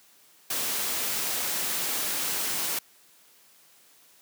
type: noise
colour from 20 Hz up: white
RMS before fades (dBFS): -29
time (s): 0.5-2.79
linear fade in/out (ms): 5
effects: white hiss -58 dBFS RMS until 4.21 s + high-pass 150 Hz 12 dB/octave